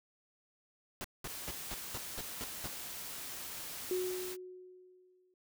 pink noise bursts, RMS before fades -41 dBFS, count 8, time 1.01-2.674 s, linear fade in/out 0 ms, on 33 ms, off 200 ms
white noise, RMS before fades -44 dBFS, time 1.25-4.37 s, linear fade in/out 50 ms
sine tone with exponential decay, 366.6 Hz, F#4, 16 cents flat, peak -30 dBFS, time 3.91-5.34 s, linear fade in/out 2 ms, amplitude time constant 310 ms
effects none

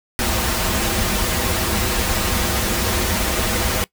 pink noise with comb filter, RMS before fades -20 dBFS, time 0.19-3.84 s, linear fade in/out 0 ms, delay 7 ms, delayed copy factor -0.7, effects noise-tail reverb RT60 0.1 s tail -21 dB re dry

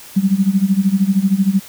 sine tone with tremolo, 194.1 Hz, G3, 17 cents flat, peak -8 dBFS, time 0.16-1.6 s, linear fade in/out 10 ms, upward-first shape sine, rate 13 Hz, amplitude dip 85%, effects white hiss -38 dBFS RMS until 1.68 s

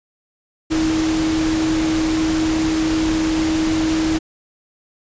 sine tone in noise, 317.9 Hz, D#4, 37 cents sharp, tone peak -16 dBFS, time 0.7-4.19 s, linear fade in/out 20 ms, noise pink, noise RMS -25 dBFS, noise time 0.7-4.19 s, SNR +6 dB, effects resampled to 16000 Hz

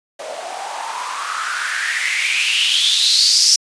blue noise with band-pass filter sweep, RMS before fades -18 dBFS, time 0.19-3.56 s, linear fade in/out 5 ms, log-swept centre 570 to 5500 Hz, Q 6.2, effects resampled to 22050 Hz

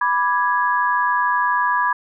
sine chord, G# diminished, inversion first, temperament equal, 987.8 / 1174.7 / 1661.2 Hz, B5 / D6 / G#6, 0 / 0 / 0 cents, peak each -18 / -23 / -21 dBFS, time 0.01-1.93 s, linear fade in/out 5 ms, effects none

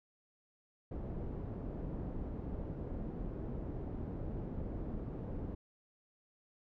pink low-pass noise, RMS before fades -41 dBFS, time 0.91-5.55 s, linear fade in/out 5 ms, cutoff 420 Hz, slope 12 dB/octave, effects none

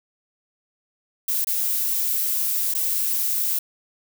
violet noise with dropouts, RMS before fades -23 dBFS, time 1.28-3.59 s, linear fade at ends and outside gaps 5 ms, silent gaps 1.446-1.47 / 2.74-2.748 s, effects none

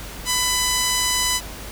sawtooth tone with band-pass filter, 999 Hz, B5, 20 cents sharp, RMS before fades -21 dBFS, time 0.25-1.41 s, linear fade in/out 50 ms, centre 7300 Hz, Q 0.78, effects added 50 Hz sine -36 dBFS peak until 1.71 s + pink hiss -36 dBFS RMS until 1.71 s

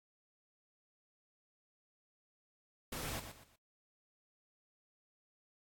pink noise with echo, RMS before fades -42 dBFS, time 2.92-3.2 s, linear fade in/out 5 ms, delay 120 ms, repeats 3, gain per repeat -9 dB, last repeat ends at 3.56 s, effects AAC 64 kbps

